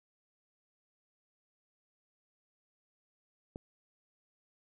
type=click; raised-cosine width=2 ms; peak=-28 dBFS; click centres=3.559 s; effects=none